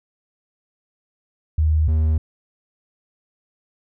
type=tone pair in turn; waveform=sine / triangle; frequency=77.78 / 78.37 Hz; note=D#2 / D#2; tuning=0 / +13 cents; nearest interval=unison; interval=13 cents; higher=second; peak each=-14 / -13 dBFS; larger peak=second; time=1.58-1.88 / 1.88-2.18 s; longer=neither; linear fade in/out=5 ms; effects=none